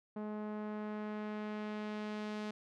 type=tone with low-pass filter sweep; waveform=sawtooth; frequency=211.7 Hz; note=G#3; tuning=33 cents sharp; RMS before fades=-41 dBFS; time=0.16-2.51 s; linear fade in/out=5 ms; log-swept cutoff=1000 to 4800 Hz; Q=0.81; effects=none